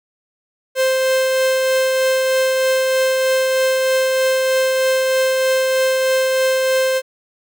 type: tone with tremolo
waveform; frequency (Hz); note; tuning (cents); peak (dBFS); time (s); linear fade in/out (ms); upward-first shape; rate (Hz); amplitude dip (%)
45% pulse; 523; C5; -1; -13; 0.75-7.02; 50; triangle; 3.2; 25
effects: none